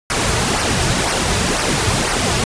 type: noise with flanger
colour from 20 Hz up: pink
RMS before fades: -17 dBFS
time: 0.1-2.44 s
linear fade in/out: 2 ms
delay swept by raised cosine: 0.26 to 3.86 ms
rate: 2 Hz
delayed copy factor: -0.55
effects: resampled to 22050 Hz